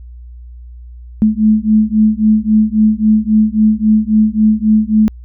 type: beating tone pair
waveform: sine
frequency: 213.9 / 217.6 Hz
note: A3 / A3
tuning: -49 / -19 cents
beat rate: 3.7 Hz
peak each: -11 dBFS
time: 1.22-5.08 s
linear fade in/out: 0 ms
effects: added 60 Hz sine -30 dBFS peak until 5.24 s